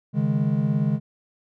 triangle chord, C# suspended second, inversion none, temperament just, 138.59 / 155.92 / 207.9 Hz, C#3 / D#3 / G#3, 0 / +4 / +2 cents, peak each -22 dBFS, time 0.13-1 s, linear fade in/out 50 ms, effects none

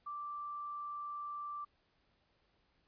sine tone, 1173 Hz, D6, 2 cents flat, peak -40 dBFS, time 0.06-1.65 s, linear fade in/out 10 ms, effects pink hiss -75 dBFS RMS until 2.87 s + resampled to 11025 Hz

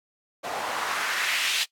white noise with band-pass filter sweep, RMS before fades -28 dBFS, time 0.43-1.65 s, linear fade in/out 20 ms, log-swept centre 640 to 3300 Hz, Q 1.7, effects noise-tail reverb RT60 0.1 s tail -20 dB re dry + AAC 64 kbps

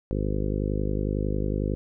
harmonic tone, 51 Hz, G#1, 31 cents flat, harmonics 1 / 2 / 3 / 4 / 5 / 6 / 7 / 8 / 9 / 10, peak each -28 / -31 / -33 / -34 / -35 / -36 / -36 / -37 / -38 / -38 dBFS, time 0.11-1.75 s, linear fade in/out 0 ms, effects none

